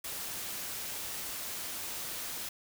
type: noise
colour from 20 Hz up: white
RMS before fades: -39 dBFS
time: 0.04-2.49 s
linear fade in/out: 5 ms
effects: none